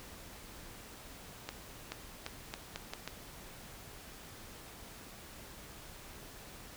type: accelerating click train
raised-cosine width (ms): 0.2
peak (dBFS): -21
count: 7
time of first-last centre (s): 1.49-3.076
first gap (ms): 430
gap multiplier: 0.8
effects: pink hiss -51 dBFS RMS until 6.76 s